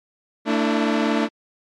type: chord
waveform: sawtooth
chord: A suspended fourth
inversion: none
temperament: equal with one note detuned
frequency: 224.6 / 293.7 / 329.6 Hz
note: A3 / D4 / E4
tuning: +36 / 0 / 0 cents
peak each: -17 / -18 / -22 dBFS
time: 0.45-1.29 s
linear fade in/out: 50 ms
effects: low-pass 4000 Hz 12 dB/octave + MP3 96 kbps